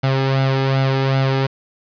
sawtooth tone with flanger, 134.2 Hz, C3, 44 cents sharp, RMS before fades -17 dBFS, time 0.03-1.47 s, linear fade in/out 10 ms, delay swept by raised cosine 1.4 to 2.4 ms, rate 2.6 Hz, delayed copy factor +0.6, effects resampled to 11025 Hz + 7-bit

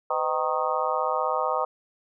harmonic tone with a mistuned harmonic, 155.56 Hz, D#3, in tune, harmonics 3 / 4 / 5 / 6 / 7 / 8, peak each -30 / -30 / -30 / -30 / -30 / -30 dBFS, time 0.1-1.65 s, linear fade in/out 5 ms, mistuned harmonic 3, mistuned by +140 cents, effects none

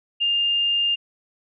sine tone, 2809 Hz, F7, 9 cents sharp, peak -18 dBFS, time 0.2-0.96 s, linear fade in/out 20 ms, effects none

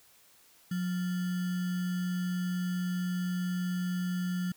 sine tone with sample-and-hold, 180.4 Hz, F#3, 44 cents flat, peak -29 dBFS, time 0.71-4.52 s, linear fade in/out 5 ms, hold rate 1575 Hz, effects white hiss -61 dBFS RMS until 4.56 s

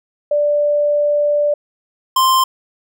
sine / square tone pair in turn, 587.3 / 1046.4 Hz, D5 / C6, 0 / 0 cents, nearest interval minor seventh, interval 1000 cents, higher second, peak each -12 / -11 dBFS, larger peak second, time 0.31-1.54 / 2.16-2.44 s, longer first, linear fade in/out 5 ms, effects none

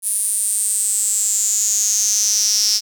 sawtooth tone with high-pass filter sweep, 210.9 Hz, G#3, 27 cents sharp, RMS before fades -18 dBFS, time 0.02-2.81 s, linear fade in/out 50 ms, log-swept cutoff 9900 to 5300 Hz, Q 10, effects none

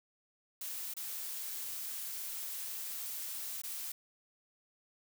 blue noise with dropouts, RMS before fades -41 dBFS, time 0.61-3.92 s, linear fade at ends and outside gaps 5 ms, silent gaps 0.939-0.966 / 3.619-3.635 s, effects none

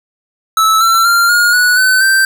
square tone with pitch steps, 1308 / 1347.1 / 1387.4 / 1428.9 / 1471.6 / 1515.6 / 1560.9 Hz, E6 / E6 / F6 / F6 / F#6 / F#6 / G6, -14 / +37 / -12 / +39 / -10 / +41 / -8 cents, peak -8 dBFS, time 0.57-2.25 s, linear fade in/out 2 ms, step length 240 ms, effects none

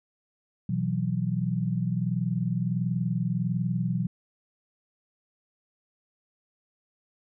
sine chord, B suspended fourth, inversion none, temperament equal, 123.47 / 164.81 / 185 Hz, B2 / E3 / F#3, 0 / 0 / 0 cents, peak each -29 dBFS, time 0.69-4.07 s, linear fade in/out 5 ms, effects none

